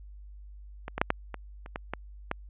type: clicks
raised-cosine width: 0.5 ms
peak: -21 / -16 / -6 / -8 / -21 / -29 / -18 / -16 / -13 dBFS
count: 9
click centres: 0.881 / 0.98 / 1.015 / 1.104 / 1.343 / 1.661 / 1.759 / 1.936 / 2.314 s
effects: added 50 Hz sine -44 dBFS peak until 2.49 s + resampled to 8000 Hz